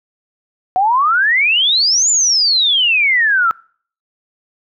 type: exponential two-way sweep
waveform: sine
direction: up then down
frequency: 725 to 7200 to 1297 Hz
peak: -10 dBFS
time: 0.76-3.51 s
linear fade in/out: 0 ms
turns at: 2.1 s
effects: noise-tail reverb RT60 0.5 s tail -25 dB re dry